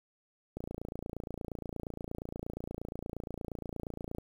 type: click train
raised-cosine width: 2 ms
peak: -25 dBFS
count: 104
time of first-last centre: 0.57-4.184 s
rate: 28.5 Hz
effects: 9-bit